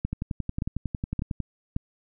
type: two click trains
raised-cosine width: 5 ms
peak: -16 / -14 dBFS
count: 15 / 4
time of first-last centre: 0.13-1.403 / 0.05-1.764 s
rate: 11 / 1.75 Hz
effects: none